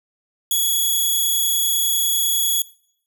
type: tone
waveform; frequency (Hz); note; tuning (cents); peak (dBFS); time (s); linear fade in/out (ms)
5% pulse; 3366; G#7; +23; -9; 0.51-2.62; 2
effects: noise-tail reverb RT60 0.7 s tail -23 dB re dry